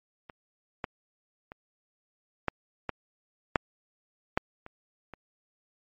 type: clicks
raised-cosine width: 0.5 ms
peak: -28 / -16 / -27 / -11 / -15 / -6 / -9 / -28 / -27 dBFS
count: 9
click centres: 0.298 / 0.842 / 1.519 / 2.483 / 2.893 / 3.558 / 4.375 / 4.664 / 5.137 s
effects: MP3 32 kbps